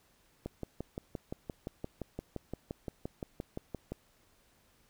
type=click train; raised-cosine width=2 ms; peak=-24 dBFS; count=21; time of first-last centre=0.46-3.92 s; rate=5.78 Hz; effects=pink hiss -68 dBFS RMS until 4.89 s